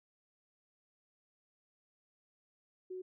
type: tone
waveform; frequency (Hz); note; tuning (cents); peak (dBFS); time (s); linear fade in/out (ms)
sine; 370; F#4; 0; -40; 2.9-3.02; 10
effects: none